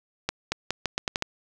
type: accelerating click train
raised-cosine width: 0.2 ms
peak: -8 dBFS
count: 8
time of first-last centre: 0.29-1.224 s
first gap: 230 ms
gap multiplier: 0.81
effects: none